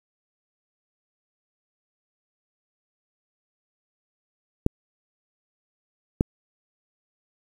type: clicks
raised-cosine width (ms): 3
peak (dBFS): -5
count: 2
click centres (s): 4.664 / 6.209
effects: 7-bit